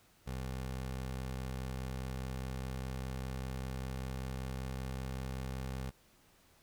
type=tone with pitch glide; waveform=20% pulse; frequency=64.8 to 65.33 Hz; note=C2 to C2; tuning=-16 to -2 cents; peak=-33 dBFS; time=0.26-5.91 s; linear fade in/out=20 ms; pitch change=+14 cents; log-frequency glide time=1.65-5.46 s; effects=pink hiss -66 dBFS RMS until 6.62 s